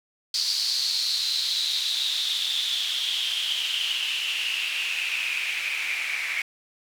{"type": "noise with band-pass filter sweep", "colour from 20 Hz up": "white", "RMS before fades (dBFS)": -27, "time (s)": [0.34, 6.42], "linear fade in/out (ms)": 2, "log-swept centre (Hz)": [4600, 2200], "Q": 7.8, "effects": []}